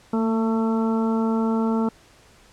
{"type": "harmonic tone with a mistuned harmonic", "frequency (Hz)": 223.2, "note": "A3", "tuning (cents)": 25, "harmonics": [1, 2, 3, 4, 5, 6], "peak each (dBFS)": [-20, -27, -35, -31, -38, -35], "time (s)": [0.13, 1.89], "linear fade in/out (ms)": 5, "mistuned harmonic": 1, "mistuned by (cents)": 20, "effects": ["pink hiss -53 dBFS RMS until 2.52 s", "low-pass 9000 Hz 12 dB/octave"]}